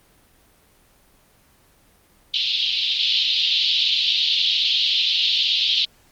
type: band-pass noise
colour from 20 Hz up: pink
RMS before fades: -20 dBFS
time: 2.34-5.85 s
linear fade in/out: 2 ms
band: 3000 to 4200 Hz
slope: 48 dB/octave
effects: pink hiss -56 dBFS RMS until 6.11 s + Opus 24 kbps